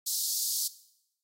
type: high-pass noise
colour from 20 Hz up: pink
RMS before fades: -31 dBFS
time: 0.06-0.68 s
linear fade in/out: 10 ms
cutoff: 4200 Hz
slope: 48 dB/octave
effects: noise-tail reverb RT60 0.8 s tail -17 dB re dry + AAC 48 kbps